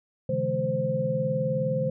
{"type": "tone cluster", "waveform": "sine", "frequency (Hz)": [130, 149.7, 169.2, 212.1, 521], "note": ["C3", "D3", "E3", "G#3", "C5"], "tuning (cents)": [-11, 33, 45, 37, -7], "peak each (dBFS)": [-33, -30, -34, -34, -26], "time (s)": [0.29, 1.9], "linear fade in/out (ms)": 5, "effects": []}